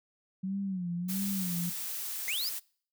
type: tone with vibrato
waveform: sine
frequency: 185 Hz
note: F#3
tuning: in tune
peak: -31 dBFS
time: 0.43-1.7 s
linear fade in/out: 10 ms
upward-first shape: sine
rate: 1.5 Hz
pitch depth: 120 cents each way
type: noise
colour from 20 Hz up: blue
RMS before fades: -37 dBFS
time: 1.08-2.6 s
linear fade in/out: 20 ms
type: linear sweep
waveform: square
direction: up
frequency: 2002 to 5200 Hz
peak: -32 dBFS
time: 2.28-2.49 s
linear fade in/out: 0 ms
effects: noise-tail reverb RT60 0.5 s tail -24 dB re dry